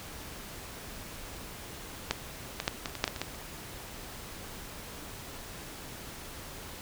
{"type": "clicks", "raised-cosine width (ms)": 0.2, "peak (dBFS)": [-9, -14, -9, -15, -28, -19, -7, -13, -20, -14, -29], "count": 11, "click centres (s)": [2.11, 2.601, 2.679, 2.858, 2.896, 2.953, 3.041, 3.078, 3.162, 3.216, 3.346], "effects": ["pink hiss -44 dBFS RMS until 6.81 s"]}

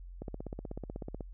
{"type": "click train", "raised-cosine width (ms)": 2, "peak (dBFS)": -26, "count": 17, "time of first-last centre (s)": [0.22, 1.208], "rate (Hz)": 16.2, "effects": ["added 44 Hz sine -44 dBFS peak until 1.33 s"]}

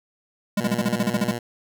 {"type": "tone bursts", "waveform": "square", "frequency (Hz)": 204.3, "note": "G#3", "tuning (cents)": -28, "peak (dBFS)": -19, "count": 11, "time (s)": [0.57, 1.314], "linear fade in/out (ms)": 5, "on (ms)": 34, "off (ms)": 37}
{"type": "tone", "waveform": "10% pulse", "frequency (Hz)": 119.4, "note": "A#2", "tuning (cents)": 42, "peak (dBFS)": -19, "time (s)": [0.6, 1.39], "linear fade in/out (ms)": 10}
{"effects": []}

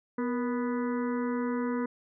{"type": "harmonic tone with a mistuned harmonic", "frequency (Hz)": 246.9, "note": "B3", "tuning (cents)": 0, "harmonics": [1, 2, 4, 5, 6, 7, 8], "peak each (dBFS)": [-29, -34, -39, -44, -45, -49, -48], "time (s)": [0.18, 1.86], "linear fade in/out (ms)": 5, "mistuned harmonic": 2, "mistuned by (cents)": -65, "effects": []}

